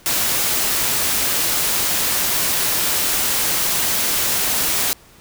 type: noise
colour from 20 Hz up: white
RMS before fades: -19 dBFS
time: 0.06-4.93 s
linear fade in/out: 0 ms
effects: pink hiss -48 dBFS RMS until 5.2 s